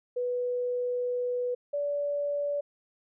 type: tone pair in turn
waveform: sine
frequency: 492.6 / 576.6 Hz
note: B4 / D5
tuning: -5 / -32 cents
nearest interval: minor third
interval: 273 cents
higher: second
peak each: -27 dBFS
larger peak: neither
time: 0.16-1.55 / 1.73-2.61 s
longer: first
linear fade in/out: 10 ms
effects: none